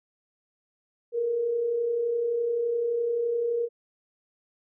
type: tone pair together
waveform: sine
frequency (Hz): 440.1 / 471.8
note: A4 / A#4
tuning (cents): 0 / +21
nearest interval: minor second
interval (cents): 121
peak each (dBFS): -36 / -24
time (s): 1.12-3.69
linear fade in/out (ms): 50
effects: none